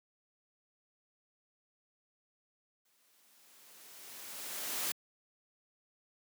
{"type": "noise with exponential growth", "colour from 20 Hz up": "white", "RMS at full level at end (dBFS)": -34, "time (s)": [2.85, 4.92], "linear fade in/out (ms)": 5, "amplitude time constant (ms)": 450, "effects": ["high-pass 200 Hz 12 dB/octave"]}